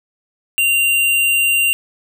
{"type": "tone", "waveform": "square", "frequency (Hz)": 2775, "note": "F7", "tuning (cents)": -12, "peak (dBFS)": -13, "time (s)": [0.58, 1.73], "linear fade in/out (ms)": 0, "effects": []}